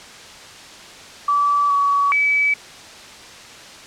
sine tone with pitch steps, 1154 / 1132 / 2292 Hz, D6 / C#6 / D7, -31 / +36 / -43 cents, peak -14 dBFS, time 1.28-2.54 s, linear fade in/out 5 ms, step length 420 ms, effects white hiss -39 dBFS RMS until 3.86 s + low-pass 6000 Hz 12 dB/octave

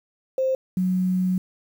sine tone pair in turn, 525 / 184.17 Hz, C5 / F#3, +6 / -8 cents, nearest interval octave + tritone, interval 1814 cents, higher first, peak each -19 dBFS, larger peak neither, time 0.38-0.55 / 0.77-1.38 s, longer second, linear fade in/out 2 ms, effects 8-bit

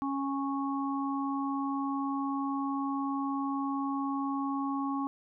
harmonic tone, 275.6 Hz, C#4, 10 cents flat, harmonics 1 / 3 / 4, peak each -31 / -38 / -36 dBFS, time 0.02-5.07 s, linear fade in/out 0 ms, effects none

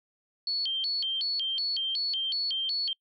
sine tone with vibrato, 3729 Hz, A#7, in tune, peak -27 dBFS, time 0.47-2.93 s, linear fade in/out 2 ms, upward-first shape square, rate 2.7 Hz, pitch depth 290 cents each way, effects noise-tail reverb RT60 0.1 s tail -26 dB re dry

